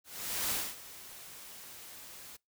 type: noise with ADSR envelope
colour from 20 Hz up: white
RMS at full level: -32 dBFS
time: 0.04-2.37 s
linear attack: 470 ms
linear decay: 240 ms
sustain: -17 dB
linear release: 13 ms
effects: noise-tail reverb RT60 0.2 s tail -25 dB re dry